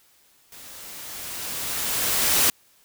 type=noise with level ramp; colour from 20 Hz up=white; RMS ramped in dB=-44 to -18 dBFS; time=0.52-2.5 s; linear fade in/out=2 ms; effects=white hiss -59 dBFS RMS until 2.84 s